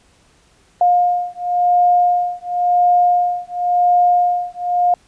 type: beating tone pair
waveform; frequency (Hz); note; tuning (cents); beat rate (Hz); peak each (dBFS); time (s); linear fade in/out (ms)
sine; 710 / 710.94; F5 / F5; +28 / +31; 0.94; -15; 0.81-4.94; 2
effects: pink hiss -54 dBFS RMS until 5.07 s + resampled to 22050 Hz